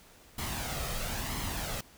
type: noise with flanger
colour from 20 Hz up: pink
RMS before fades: -35 dBFS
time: 0.38-1.81 s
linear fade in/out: 5 ms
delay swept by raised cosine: 0.96 to 1.61 ms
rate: 1 Hz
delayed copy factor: +0.5
effects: pink hiss -57 dBFS RMS until 1.97 s